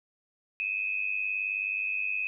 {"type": "tone pair together", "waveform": "sine", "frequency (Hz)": [2494, 2593], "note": ["D#7", "E7"], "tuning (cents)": [3, -29], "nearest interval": "minor second", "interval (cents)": 68, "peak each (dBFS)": [-31, -31], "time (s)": [0.6, 2.27], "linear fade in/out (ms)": 0, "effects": []}